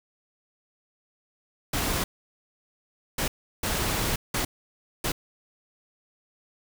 pink noise bursts at uneven times, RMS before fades -27 dBFS, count 5, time 1.73-2.04 / 3.18-3.28 / 3.63-4.16 / 4.34-4.45 / 5.04-5.12 s, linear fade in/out 5 ms, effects none

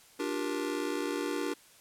square chord, G minor seventh, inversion second, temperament just, 294 / 352.8 / 392 / 470.4 Hz, D4 / F4 / G4 / Bb4, +2 / +18 / 0 / +16 cents, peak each -36 / -38 / -38 / -39 dBFS, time 0.19-1.54 s, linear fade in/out 10 ms, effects white hiss -58 dBFS RMS until 1.8 s + low-pass 12000 Hz 12 dB/octave

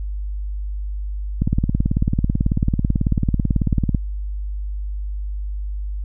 click train, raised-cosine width 5 ms, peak -5 dBFS, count 47, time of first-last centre 1.42-3.947 s, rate 18.2 Hz, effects added 50 Hz sine -23 dBFS peak until 6.04 s

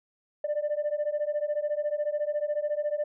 sine beating tone pair, 587.3 / 601.3 Hz, D5 / D5, 0 / +41 cents, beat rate 14 Hz, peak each -28 dBFS, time 0.44-3.04 s, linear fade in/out 5 ms, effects tanh soft clip ceiling -22 dBFS

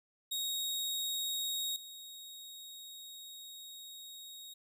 sawtooth tone with level steps, 3763 Hz, A#7, 16 cents sharp, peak -31 / -44 dBFS, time 0.31-4.54 s, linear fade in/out 10 ms, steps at 1.76 s, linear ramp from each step 2 ms, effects none

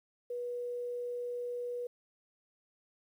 sine tone, 486.3 Hz, B4, 27 cents flat, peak -35 dBFS, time 0.3-1.87 s, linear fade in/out 5 ms, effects 11-bit

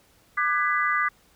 sine chord, G# half-diminished seventh, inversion second, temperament just, 1196.1 / 1495.1 / 1661.2 / 1993.5 Hz, D6 / F#6 / G#6 / B6, +31 / +18 / 0 / +16 cents, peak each -24 / -29 / -29 / -26 dBFS, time 0.37-1.09 s, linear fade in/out 10 ms, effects pink hiss -60 dBFS RMS until 1.35 s

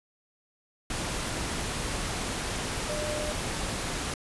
sine tone in noise, 602 Hz, D5, 43 cents sharp, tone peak -32 dBFS, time 2.89-3.32 s, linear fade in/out 2 ms, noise pink, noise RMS -32 dBFS, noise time 0.9-4.14 s, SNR -3 dB, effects resampled to 24000 Hz

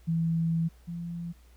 sine tone pair in turn, 164.81 / 170.52 Hz, E3 / F3, 0 / -41 cents, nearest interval minor second, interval 59 cents, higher second, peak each -24 / -33 dBFS, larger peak first, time 0.07-0.69 / 0.87-1.33 s, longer first, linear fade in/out 20 ms, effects added 60 Hz sine -53 dBFS peak until 1.56 s + pink hiss -64 dBFS RMS until 1.56 s

